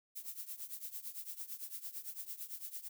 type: noise with tremolo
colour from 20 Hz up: violet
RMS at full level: -42 dBFS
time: 0.15-2.89 s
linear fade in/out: 20 ms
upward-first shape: triangle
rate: 8.9 Hz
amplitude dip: 90%
effects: none